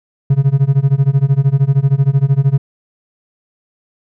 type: tone with tremolo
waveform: triangle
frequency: 137.6 Hz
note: C#3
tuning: 12 cents flat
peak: -3 dBFS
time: 0.3-2.58 s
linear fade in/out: 5 ms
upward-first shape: sine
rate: 13 Hz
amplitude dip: 95%
effects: tanh soft clip ceiling 0 dBFS